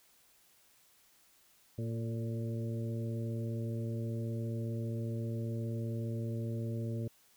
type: harmonic tone with a mistuned harmonic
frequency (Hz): 114.9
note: A#2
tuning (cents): -25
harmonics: 1 / 2 / 3 / 4 / 5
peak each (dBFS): -35 / -41 / -45 / -47 / -49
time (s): 1.78-7.08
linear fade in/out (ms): 5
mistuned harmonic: 4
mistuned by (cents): -29
effects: white hiss -66 dBFS RMS until 7.36 s